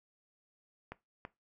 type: clicks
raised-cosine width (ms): 0.5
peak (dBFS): -27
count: 2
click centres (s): 0.92 / 1.251
effects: noise-tail reverb RT60 0.2 s tail -18 dB re dry